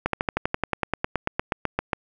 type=slowing click train; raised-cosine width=0.5 ms; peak=-7 dBFS; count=19; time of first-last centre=0.06-1.932 s; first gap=73 ms; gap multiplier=1.04; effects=none